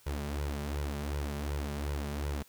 sawtooth tone with flanger, 72.3 Hz, D2, 27 cents flat, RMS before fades -35 dBFS, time 0.06-2.43 s, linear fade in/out 10 ms, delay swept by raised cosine 2 to 5.1 ms, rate 2.7 Hz, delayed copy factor +0.75, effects white hiss -61 dBFS RMS until 2.48 s

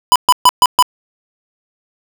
square tone bursts, 995 Hz, B5, 13 cents sharp, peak -5 dBFS, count 5, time 0.12-0.825 s, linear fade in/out 0 ms, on 37 ms, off 130 ms, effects none

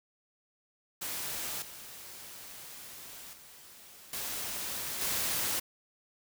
white noise with level steps, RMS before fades -37 / -47 / -53 / -37 / -32 dBFS, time 1.01-5.6 s, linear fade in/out 10 ms, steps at 1.62 / 3.33 / 4.13 / 5.01 s, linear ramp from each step 2 ms, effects none

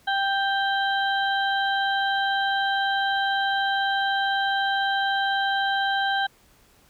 harmonic tone, 786 Hz, G5, 4 cents sharp, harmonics 1 / 2 / 4 / 5, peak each -24 / -25 / -31 / -34 dBFS, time 0.07-6.27 s, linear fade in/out 10 ms, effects pink hiss -58 dBFS RMS until 6.89 s

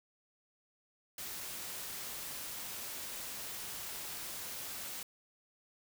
white noise, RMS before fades -43 dBFS, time 1.18-5.03 s, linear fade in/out 2 ms, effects none

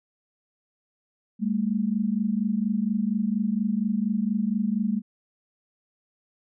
sine tone pair together, 199.95 / 224.2 Hz, G3 / A3, +35 / +33 cents, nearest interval major second, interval 198 cents, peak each -25 dBFS, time 1.39-5.02 s, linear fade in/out 50 ms, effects none

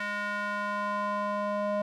square tone with band-pass filter sweep, 205.8 Hz, G#3, 16 cents flat, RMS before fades -31 dBFS, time 0-1.82 s, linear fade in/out 5 ms, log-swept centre 1700 to 700 Hz, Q 2.5, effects none

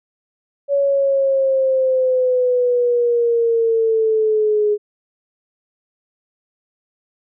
sine linear sweep, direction down, 564 to 415.3 Hz, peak -13 dBFS, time 0.68-4.78 s, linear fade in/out 50 ms, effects none

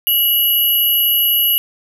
sine tone pair together, 2919 / 11664 Hz, F#7 / F#9, -24 / -26 cents, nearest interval 2 octaves, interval 2398 cents, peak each -16 / -13 dBFS, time 0.07-1.58 s, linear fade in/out 0 ms, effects none

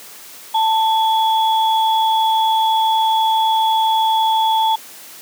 sine tone pair together, 886 / 3376 Hz, A5 / G#7, +12 / +28 cents, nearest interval octave + major seventh, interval 2316 cents, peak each -13 / -22 dBFS, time 0.54-4.76 s, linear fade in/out 10 ms, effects white hiss -38 dBFS RMS until 5.21 s + high-pass 200 Hz 12 dB/octave

